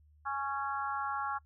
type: harmonic tone with a mistuned harmonic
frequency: 277.2 Hz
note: C#4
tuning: in tune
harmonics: 3 / 4 / 5 / 6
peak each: -37 / -37 / -37 / -45 dBFS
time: 0.25-1.39 s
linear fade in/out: 20 ms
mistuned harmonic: 5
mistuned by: -16 cents
effects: noise-tail reverb RT60 0.1 s tail -24 dB re dry + added 75 Hz sine -60 dBFS peak until 1.45 s